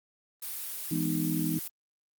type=noise; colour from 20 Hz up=blue; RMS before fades=-37 dBFS; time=0.42-1.68 s; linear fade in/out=5 ms
type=chord; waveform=sine; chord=E major seventh; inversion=none; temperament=just; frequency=164.81 / 206 / 247.2 / 309 Hz; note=E3 / G#3 / B3 / D#4; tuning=0 / -14 / +2 / -12 cents; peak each=-31 / -36 / -34 / -31 dBFS; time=0.91-1.59 s; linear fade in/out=5 ms
effects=Opus 32 kbps